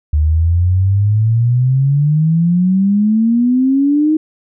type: exponential sweep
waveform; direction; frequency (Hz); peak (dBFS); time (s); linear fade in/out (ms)
sine; up; 73.9 to 315.5; -9; 0.13-4.17; 5
effects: none